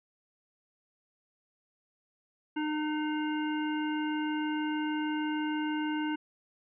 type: harmonic tone with a mistuned harmonic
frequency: 304.4 Hz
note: D#4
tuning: 38 cents flat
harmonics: 1 / 3 / 5 / 7 / 9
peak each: -30 / -38 / -40 / -46 / -44 dBFS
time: 2.56-6.16 s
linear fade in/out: 10 ms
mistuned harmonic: 9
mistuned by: +42 cents
effects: none